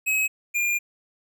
square tone pair in turn, 2555 / 2407 Hz, D#7 / D7, +45 / +42 cents, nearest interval minor second, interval 103 cents, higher first, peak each -21 / -22 dBFS, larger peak first, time 0.06-0.28 / 0.54-0.79 s, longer second, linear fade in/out 20 ms, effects none

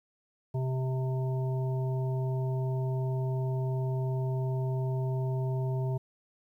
harmonic tone, 130.2 Hz, C3, 8 cents flat, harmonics 1 / 3 / 5 / 7, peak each -28 / -38 / -42 / -45 dBFS, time 0.54-5.98 s, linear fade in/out 10 ms, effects 11-bit

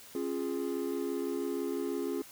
triangle chord, Db major, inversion none, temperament equal with one note detuned, 271.6 / 349.2 / 415.3 Hz, Db4 / F4 / Ab4, -35 / 0 / 0 cents, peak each -34 dBFS, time 0.15-2.22 s, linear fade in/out 2 ms, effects white hiss -52 dBFS RMS until 2.31 s

